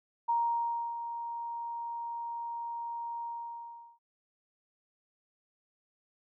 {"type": "tone with ADSR envelope", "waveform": "sine", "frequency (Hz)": 936, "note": "A#5", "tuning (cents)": 7, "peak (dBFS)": -25, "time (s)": [0.28, 3.99], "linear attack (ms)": 15, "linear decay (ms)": 650, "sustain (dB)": -10, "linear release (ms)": 750, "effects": []}